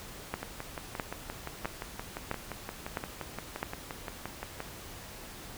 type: two click trains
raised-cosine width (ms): 0.5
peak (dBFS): -21 / -16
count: 25 / 6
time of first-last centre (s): 0.43-4.604 / 0.34-3.629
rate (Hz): 5.75 / 1.52
effects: pink hiss -46 dBFS RMS until 5.57 s